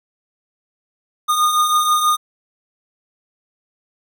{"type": "beating tone pair", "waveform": "square", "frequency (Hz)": [1220, 1226.2], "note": ["D#6", "D#6"], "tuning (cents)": [-34, -26], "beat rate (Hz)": 6.2, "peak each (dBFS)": [-23, -15], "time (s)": [1.28, 2.17], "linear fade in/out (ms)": 20, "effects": []}